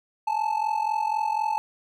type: ring-modulated tone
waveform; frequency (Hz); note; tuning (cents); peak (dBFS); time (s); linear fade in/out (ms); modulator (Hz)
triangle; 869; A5; -22; -18; 0.27-1.58; 0; 22
effects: none